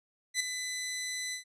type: tone with ADSR envelope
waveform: 15% pulse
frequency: 2004 Hz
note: B6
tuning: 25 cents sharp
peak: -19 dBFS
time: 0.34-1.44 s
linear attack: 62 ms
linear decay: 5 ms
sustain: -9 dB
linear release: 110 ms
effects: resampled to 32000 Hz